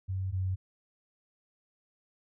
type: tone pair in turn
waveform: sine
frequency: 94.7 / 93.61 Hz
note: F#2 / F#2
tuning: +41 / +21 cents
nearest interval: unison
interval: 20 cents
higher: first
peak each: -30 / -28 dBFS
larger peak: second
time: 0.08-0.32 / 0.32-0.56 s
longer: neither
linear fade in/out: 20 ms
effects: none